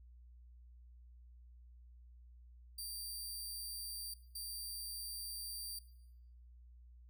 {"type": "tone bursts at uneven times", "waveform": "15% pulse", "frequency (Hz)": 4694, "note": "D8", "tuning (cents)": -2, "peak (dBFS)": -36, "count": 2, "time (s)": [[2.78, 4.14], [4.35, 5.79]], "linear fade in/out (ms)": 5, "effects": ["noise-tail reverb RT60 0.9 s tail -19 dB re dry", "added 60 Hz sine -56 dBFS peak until 7.09 s"]}